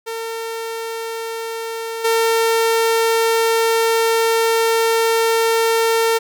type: tone with level steps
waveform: sawtooth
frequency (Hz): 454.1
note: A#4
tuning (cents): -45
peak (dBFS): -20 / -10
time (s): 0.06-6.19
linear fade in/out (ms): 20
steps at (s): 2.04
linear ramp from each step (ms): 10
effects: none